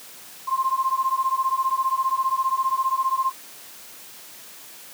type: beating tone pair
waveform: sine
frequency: 1049 / 1064 Hz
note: C6 / C6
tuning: +4 / +29 cents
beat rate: 15 Hz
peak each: -23 / -23 dBFS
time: 0.47-3.32 s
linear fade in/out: 20 ms
effects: white hiss -43 dBFS RMS until 4.93 s + high-pass 150 Hz 12 dB/octave